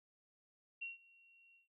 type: tone with ADSR envelope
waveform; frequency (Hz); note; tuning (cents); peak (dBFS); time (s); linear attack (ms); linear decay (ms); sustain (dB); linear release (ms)
sine; 2741; F7; -33; -40; 0.81-1.68; 14; 150; -24; 130
effects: none